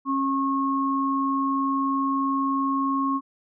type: tone pair together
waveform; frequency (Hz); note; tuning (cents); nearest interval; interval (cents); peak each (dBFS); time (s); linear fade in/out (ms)
sine; 272.3 / 1089.2; C#4 / C#6; -31 / -31; 2 octaves; 2400; -24; 0.05-3.21; 50
effects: none